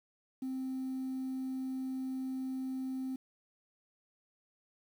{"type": "tone", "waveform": "sine", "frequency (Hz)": 261.6, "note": "C4", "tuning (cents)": 0, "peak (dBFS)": -33, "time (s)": [0.42, 3.16], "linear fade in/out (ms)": 5, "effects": ["tanh soft clip ceiling -33 dBFS", "10-bit"]}